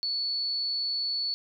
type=tone; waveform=sine; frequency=4435 Hz; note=C#8; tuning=in tune; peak=-27 dBFS; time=0.03-1.34 s; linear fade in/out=0 ms; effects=none